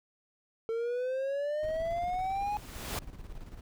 triangle exponential sweep, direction up, 448.9 to 841 Hz, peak -28 dBFS, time 0.69-2.57 s, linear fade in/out 0 ms
brown noise with tremolo, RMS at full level -43 dBFS, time 1.63-3.61 s, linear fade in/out 2 ms, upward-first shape square, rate 18 Hz, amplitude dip 55%
pink noise with exponential growth, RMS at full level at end -34 dBFS, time 2.16-2.99 s, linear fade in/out 2 ms, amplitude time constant 180 ms
effects none

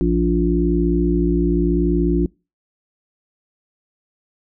harmonic tone with a mistuned harmonic, 58.27 Hz, A#1, in tune, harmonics 1 / 3 / 5 / 6, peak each -20 / -20 / -20 / -20 dBFS, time 0.01-2.26 s, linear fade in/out 0 ms, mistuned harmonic 5, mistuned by -15 cents, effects noise-tail reverb RT60 0.3 s tail -26 dB re dry

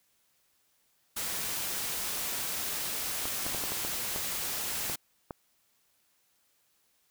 white noise, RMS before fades -34 dBFS, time 1.16-4.96 s, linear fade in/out 10 ms
clicks, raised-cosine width 1 ms, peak -23 dBFS, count 9, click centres 3.255 / 3.465 / 3.547 / 3.638 / 3.72 / 3.849 / 4.161 / 4.898 / 5.308 s
effects white hiss -71 dBFS RMS until 7.1 s

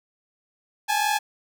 sawtooth tone pair together, 820.4 / 863 Hz, G#5 / A5, -21 / -34 cents, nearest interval minor second, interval 87 cents, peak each -20 dBFS, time 0.88-1.19 s, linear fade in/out 20 ms, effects none

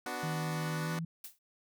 10% pulse chord, B minor, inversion none, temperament equal, 246.9 / 293.7 / 370 Hz, B3 / D4 / F#4, 0 / 0 / 0 cents, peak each -33 dBFS, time 0.06-0.99 s, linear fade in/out 2 ms
sine tone with pitch glide, 158.3 to 164.55 Hz, D#3 to E3, +30 to -3 cents, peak -34 dBFS, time 0.23-1.05 s, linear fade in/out 5 ms, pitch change +67 cents, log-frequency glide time 0.83-0.94 s
blue noise with exponential decay, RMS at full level -40 dBFS, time 1.24-1.39 s, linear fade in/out 5 ms, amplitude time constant 32 ms
effects none

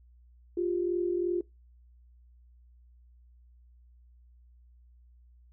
sine tone pair together, 350.3 / 393.2 Hz, F4 / G4, +5 / +5 cents, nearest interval major second, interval 200 cents, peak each -27 / -34 dBFS, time 0.57-1.41 s, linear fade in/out 5 ms, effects noise-tail reverb RT60 0.2 s tail -21 dB re dry + added 60 Hz sine -55 dBFS peak until 5.52 s

